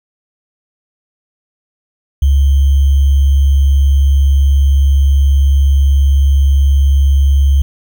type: tone with sample-and-hold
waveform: sine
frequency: 69.3 Hz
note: C#2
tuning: in tune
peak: -6 dBFS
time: 2.22-7.62 s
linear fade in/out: 5 ms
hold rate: 3150 Hz
effects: none